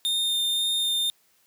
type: tone with vibrato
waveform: 45% pulse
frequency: 3638 Hz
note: A#7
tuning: 43 cents flat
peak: -22 dBFS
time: 0.05-1.1 s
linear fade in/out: 0 ms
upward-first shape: sine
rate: 1.9 Hz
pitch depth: 9 cents each way
effects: white hiss -64 dBFS RMS until 1.46 s + high-pass 100 Hz 12 dB/octave